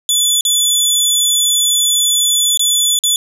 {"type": "tone with dropouts", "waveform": "20% pulse", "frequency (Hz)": 3462, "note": "A7", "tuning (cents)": -29, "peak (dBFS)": -5, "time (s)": [0.09, 3.16], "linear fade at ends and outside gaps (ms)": 1, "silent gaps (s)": [[0.409, 0.451], [2.574, 2.594], [2.99, 3.037]], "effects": []}